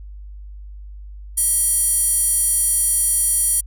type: tone with high-pass filter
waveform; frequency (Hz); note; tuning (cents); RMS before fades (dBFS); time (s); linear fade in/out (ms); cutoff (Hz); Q
square; 645; E5; -38; -18; 1.37-3.61; 10; 9900; 5.2
effects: added 50 Hz sine -33 dBFS peak until 3.66 s